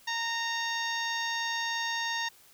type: harmonic tone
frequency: 923 Hz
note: A#5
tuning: 17 cents flat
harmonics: 1 / 2 / 3 / 4 / 5 / 6 / 7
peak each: -35 / -33 / -41 / -37 / -43 / -40 / -43 dBFS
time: 0.07-2.29 s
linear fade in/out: 10 ms
effects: white hiss -58 dBFS RMS until 2.53 s